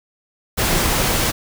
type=noise; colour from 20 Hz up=pink; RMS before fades=-18 dBFS; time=0.57-1.32 s; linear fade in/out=20 ms; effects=none